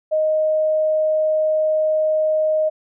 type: tone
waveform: sine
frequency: 622.3 Hz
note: D#5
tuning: in tune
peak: -15 dBFS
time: 0.11-2.7 s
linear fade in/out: 20 ms
effects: none